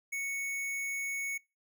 square tone, 2217 Hz, C#7, in tune, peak -34 dBFS, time 0.12-1.38 s, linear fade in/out 10 ms, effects noise-tail reverb RT60 0.3 s tail -26 dB re dry

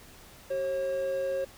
triangle tone pair together, 382.5 / 541 Hz, G4 / C#5, -42 / -42 cents, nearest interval tritone, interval 600 cents, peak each -37 / -26 dBFS, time 0.5-1.45 s, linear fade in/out 10 ms, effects pink hiss -52 dBFS RMS until 1.57 s

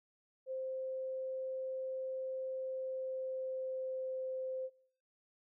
sine tone with pitch glide, 523 to 520 Hz, C5 to C5, -1 to -11 cents, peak -37 dBFS, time 0.46-4.7 s, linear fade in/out 50 ms, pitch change -10 cents, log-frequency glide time 2.51-4.26 s, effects noise-tail reverb RT60 0.8 s tail -26 dB re dry

